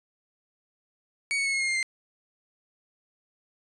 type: tone with pitch steps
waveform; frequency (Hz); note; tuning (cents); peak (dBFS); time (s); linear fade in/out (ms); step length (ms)
40% pulse; 2242 / 2216 / 2191 / 2166 / 2141 / 2116 / 2092; C#7 / C#7 / C#7 / C#7 / C7 / C7 / C7; +19 / -1 / -21 / -41 / +39 / +19 / -1; -24; 1.31-1.828; 0; 74
effects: resampled to 22050 Hz